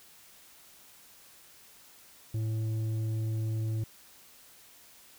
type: tone with tanh clipping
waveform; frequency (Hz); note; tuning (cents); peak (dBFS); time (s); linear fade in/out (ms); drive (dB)
sine; 110.3; A2; +5; -30; 2.34-3.84; 5; 7
effects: white hiss -56 dBFS RMS until 5.18 s